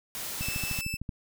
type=noise; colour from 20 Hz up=white; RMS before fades=-36 dBFS; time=0.15-0.81 s; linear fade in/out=0 ms
type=click train; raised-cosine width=5 ms; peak=-22 dBFS; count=10; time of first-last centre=0.41-1.092 s; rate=13.2 Hz
type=tone; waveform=sawtooth; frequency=2638 Hz; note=E7; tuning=1 cent sharp; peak=-30 dBFS; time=0.41-0.97 s; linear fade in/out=10 ms
effects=none